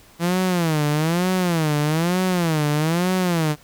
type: tone with vibrato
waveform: sawtooth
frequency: 165.8 Hz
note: E3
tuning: 10 cents sharp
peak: -14 dBFS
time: 0.19-3.56 s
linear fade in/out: 50 ms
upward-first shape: sine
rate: 1.1 Hz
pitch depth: 200 cents each way
effects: pink hiss -50 dBFS RMS until 3.63 s